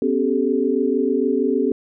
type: tone cluster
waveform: sine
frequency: 249.6 / 276.1 / 388.3 / 432.5 Hz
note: B3 / C#4 / G4 / A4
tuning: +19 / -7 / -16 / -30 cents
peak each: -22 dBFS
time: 0.02-1.72 s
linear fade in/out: 2 ms
effects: none